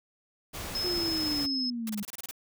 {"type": "noise", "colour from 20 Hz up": "pink", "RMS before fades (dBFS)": -38, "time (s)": [0.53, 1.47], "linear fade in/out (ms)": 20}
{"type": "tone", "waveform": "sine", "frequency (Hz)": 5180, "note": "E8", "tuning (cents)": -31, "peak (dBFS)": -29, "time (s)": [0.75, 1.7], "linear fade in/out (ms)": 2}
{"type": "linear sweep", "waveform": "sine", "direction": "down", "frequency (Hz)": [362.2, 201.2], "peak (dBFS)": -31, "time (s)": [0.84, 2.03], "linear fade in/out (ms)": 5}
{"type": "noise bursts", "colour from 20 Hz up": "white", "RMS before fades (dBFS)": -39, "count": 9, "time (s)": [1.87, 2.311], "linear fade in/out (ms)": 2, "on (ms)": 25, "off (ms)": 27}
{"effects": []}